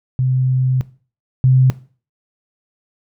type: tone pair in turn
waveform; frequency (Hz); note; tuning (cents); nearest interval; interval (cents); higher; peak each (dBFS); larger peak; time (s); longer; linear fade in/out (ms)
sine; 129.2 / 129.8; C3 / C3; -21 / -13; unison; 8; second; -13 / -8; second; 0.19-0.81 / 1.44-1.7; first; 0
effects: noise-tail reverb RT60 0.4 s tail -18 dB re dry